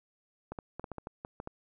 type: clicks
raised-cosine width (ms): 1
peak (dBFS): -25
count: 10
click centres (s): 0.52 / 0.588 / 0.796 / 0.842 / 0.917 / 0.983 / 1.071 / 1.249 / 1.401 / 1.474
effects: none